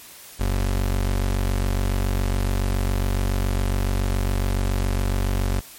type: tone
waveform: 30% pulse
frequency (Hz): 47.17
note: F#1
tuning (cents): +34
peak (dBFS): -17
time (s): 0.39-5.61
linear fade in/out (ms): 20
effects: white hiss -43 dBFS RMS until 5.78 s + MP3 64 kbps